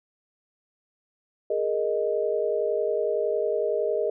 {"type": "chord", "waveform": "sine", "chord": "Ab suspended second", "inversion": "none", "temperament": "equal", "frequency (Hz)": [415.3, 466.2, 622.3], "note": ["Ab4", "Bb4", "Eb5"], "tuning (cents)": [0, 0, 0], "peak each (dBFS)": -27, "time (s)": [1.5, 4.1], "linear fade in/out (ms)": 5, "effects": []}